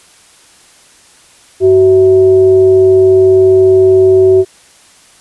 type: tone with frequency modulation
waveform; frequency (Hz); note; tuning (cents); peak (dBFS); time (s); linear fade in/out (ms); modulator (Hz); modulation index
sine; 376.7; F#4; +31; -3; 1.6-4.45; 50; 279; 0.3
effects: white hiss -43 dBFS RMS until 5.2 s + resampled to 24000 Hz